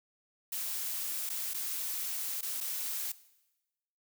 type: noise with dropouts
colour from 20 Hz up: blue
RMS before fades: -36 dBFS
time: 0.52-3.12 s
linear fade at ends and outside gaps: 5 ms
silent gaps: 1.293-1.299 / 1.536-1.543 / 2.411-2.427 / 2.605-2.609 s
effects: noise-tail reverb RT60 1.0 s tail -18 dB re dry